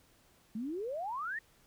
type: exponential sweep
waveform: sine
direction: up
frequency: 206.7 to 1901 Hz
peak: -35 dBFS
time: 0.55-1.39 s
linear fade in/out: 5 ms
effects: pink hiss -66 dBFS RMS until 1.66 s